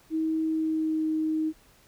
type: tone with pitch glide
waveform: sine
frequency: 318.5 to 313.9 Hz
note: D#4 to D#4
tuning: +41 to +15 cents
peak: -24 dBFS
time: 0.1-1.53 s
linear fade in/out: 50 ms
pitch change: -26 cents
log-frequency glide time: 0.42-1.07 s
effects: pink hiss -59 dBFS RMS until 1.87 s